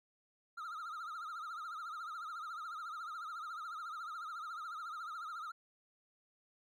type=tone with vibrato; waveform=triangle; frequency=1305 Hz; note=E6; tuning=18 cents flat; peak=-40 dBFS; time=0.57-5.52 s; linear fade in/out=10 ms; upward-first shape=triangle; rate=14 Hz; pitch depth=150 cents each way; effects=none